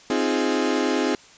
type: chord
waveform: 35% pulse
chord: F minor seventh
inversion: second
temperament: equal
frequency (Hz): 261.6 / 311.1 / 349.2 / 415.3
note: C4 / Eb4 / F4 / Ab4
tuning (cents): 0 / 0 / 0 / 0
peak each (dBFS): -23 / -24 / -26 / -24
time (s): 0.1-1.15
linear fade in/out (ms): 2
effects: white hiss -49 dBFS RMS until 1.37 s + resampled to 16000 Hz